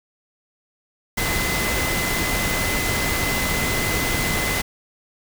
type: tone in noise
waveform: sine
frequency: 2035 Hz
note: C7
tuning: 49 cents flat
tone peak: -26 dBFS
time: 1.17-4.62 s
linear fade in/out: 10 ms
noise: pink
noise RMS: -23 dBFS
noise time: 1.17-4.62 s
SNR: -6 dB
effects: none